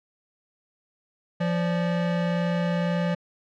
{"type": "tone pair together", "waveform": "square", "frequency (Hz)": [173, 580.9], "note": ["F3", "D5"], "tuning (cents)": [-16, -19], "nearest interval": "octave + major sixth", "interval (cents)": 2097, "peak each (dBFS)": [-24, -31], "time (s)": [1.4, 3.15], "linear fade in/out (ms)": 10, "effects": ["low-pass 3000 Hz 12 dB/octave"]}